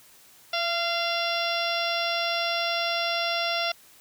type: harmonic tone with a mistuned harmonic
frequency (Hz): 690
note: F5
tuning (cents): -21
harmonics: 1 / 2 / 3 / 4 / 5 / 6 / 7 / 8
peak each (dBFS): -29 / -32 / -34 / -32 / -32 / -38 / -36 / -35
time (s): 0.53-3.72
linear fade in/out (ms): 5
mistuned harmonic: 1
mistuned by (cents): -31
effects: white hiss -54 dBFS RMS until 4 s